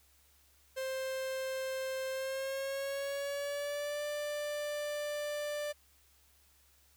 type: tone with pitch glide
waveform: 45% pulse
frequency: 526 to 590.4 Hz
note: C5 to D5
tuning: +9 to +9 cents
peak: -35 dBFS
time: 0.76-5.73 s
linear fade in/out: 20 ms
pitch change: +200 cents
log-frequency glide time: 2.11-4.04 s
effects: added 69 Hz sine -69 dBFS peak until 6.96 s + white hiss -67 dBFS RMS until 6.96 s